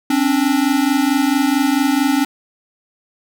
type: tone pair together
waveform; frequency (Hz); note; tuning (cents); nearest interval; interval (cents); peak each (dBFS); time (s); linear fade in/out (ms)
square; 265.5 / 290; C4 / D4; +25 / -22; major second; 153; -17; 0.1-2.25; 5
effects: none